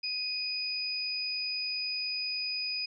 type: tone pair together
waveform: sine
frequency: 2489 / 4975 Hz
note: D#7 / D#8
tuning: 0 / -1 cents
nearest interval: octave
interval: 1199 cents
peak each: -37 / -32 dBFS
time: 0.03-2.86 s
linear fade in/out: 10 ms
effects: none